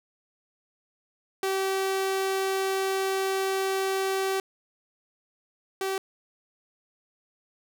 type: tone pair in turn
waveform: sawtooth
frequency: 384.9 / 384.9 Hz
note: G4 / G4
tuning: -32 / -32 cents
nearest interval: unison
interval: 0 cents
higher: neither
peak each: -21 / -23 dBFS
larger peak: first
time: 1.43-4.4 / 5.81-5.98 s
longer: first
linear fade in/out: 2 ms
effects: none